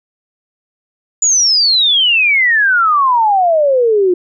sine exponential sweep, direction down, 7040 to 349.2 Hz, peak -8 dBFS, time 1.22-4.14 s, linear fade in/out 5 ms, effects none

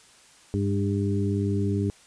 harmonic tone with a mistuned harmonic, 100 Hz, G2, 35 cents sharp, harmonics 1 / 2 / 3 / 4, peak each -25 / -28 / -30 / -31 dBFS, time 0.54-1.9 s, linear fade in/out 0 ms, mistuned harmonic 2, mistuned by +20 cents, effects white hiss -54 dBFS RMS until 2.06 s + resampled to 22050 Hz

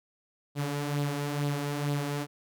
sawtooth tone with flanger, 144.4 Hz, D3, 29 cents flat, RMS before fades -31 dBFS, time 0.55-2.27 s, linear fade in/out 50 ms, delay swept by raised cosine 0.23 to 4.83 ms, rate 2.2 Hz, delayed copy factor +0.5, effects none

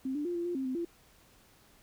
sine tone with pitch steps, 263.7 / 294.5 / 350.5 / 343.3 / 350.8 / 265.9 / 258.1 / 341.2 Hz, C4 / D4 / F4 / F4 / F4 / C4 / C4 / F4, +14 / +5 / +6 / -30 / +8 / +28 / -23 / -40 cents, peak -31 dBFS, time 0.05-0.85 s, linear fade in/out 5 ms, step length 100 ms, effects pink hiss -62 dBFS RMS until 1.82 s

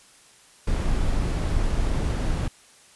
brown noise, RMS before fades -23 dBFS, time 0.67-2.48 s, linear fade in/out 5 ms, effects white hiss -53 dBFS RMS until 2.95 s + resampled to 24000 Hz

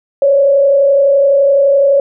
sine tone with frequency modulation, 557 Hz, C#5, 8 cents sharp, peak -6 dBFS, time 0.22-2 s, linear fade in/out 2 ms, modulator 31.8 Hz, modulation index 0.49, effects none

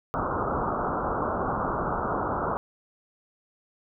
white low-pass noise, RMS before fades -28 dBFS, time 0.14-2.57 s, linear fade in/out 0 ms, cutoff 1400 Hz, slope 96 dB/octave, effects none

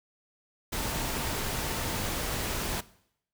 sine tone in noise, 907 Hz, A#5, 48 cents flat, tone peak -43 dBFS, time 0.77-2 s, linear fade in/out 10 ms, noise pink, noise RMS -32 dBFS, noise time 0.72-2.81 s, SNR -14 dB, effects noise-tail reverb RT60 0.7 s tail -19 dB re dry

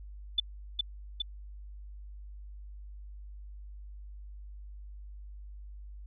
sine tone with echo, 3507 Hz, A7, 6 cents flat, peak -22 dBFS, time 0.38-0.4 s, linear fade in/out 5 ms, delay 410 ms, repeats 2, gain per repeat -3 dB, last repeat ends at 1.22 s, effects added 50 Hz sine -43 dBFS peak until 6.06 s

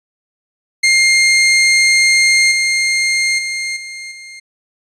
sawtooth tone with level steps, 2118 Hz, C7, 21 cents sharp, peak -5 / -9 / -15 / -23 / -28 dBFS, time 0.83-4.4 s, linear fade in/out 10 ms, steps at 2.51 / 3.38 / 3.76 / 4.11 s, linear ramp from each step 10 ms, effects resampled to 22050 Hz

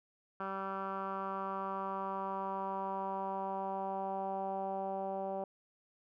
10% pulse tone with low-pass filter sweep, 193.4 Hz, G3, 23 cents flat, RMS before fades -38 dBFS, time 0.4-5.44 s, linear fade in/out 2 ms, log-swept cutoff 1400 to 680 Hz, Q 3.6, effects none

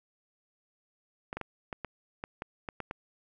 clicks, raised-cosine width 0.5 ms, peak -21 dBFS, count 10, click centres 1.329 / 1.37 / 1.413 / 1.728 / 1.847 / 2.239 / 2.421 / 2.688 / 2.803 / 2.911 s, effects none

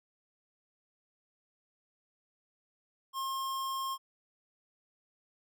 square tone, 1070 Hz, C6, 38 cents sharp, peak -34 dBFS, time 3.13-3.98 s, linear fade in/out 50 ms, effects none

